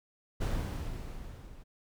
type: noise with level ramp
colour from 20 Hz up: brown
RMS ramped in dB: -29 to -51 dBFS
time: 0.4-1.64 s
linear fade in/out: 20 ms
effects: none